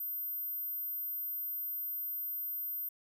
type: tone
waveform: sine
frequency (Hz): 13620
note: G#9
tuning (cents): +42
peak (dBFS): -35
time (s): 0-2.89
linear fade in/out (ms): 5
effects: none